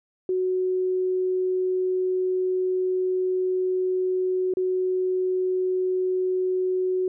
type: tone with dropouts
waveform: sine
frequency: 370 Hz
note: F#4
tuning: in tune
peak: -21 dBFS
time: 0.29-7.08 s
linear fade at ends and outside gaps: 2 ms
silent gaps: 4.538-4.57 s
effects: none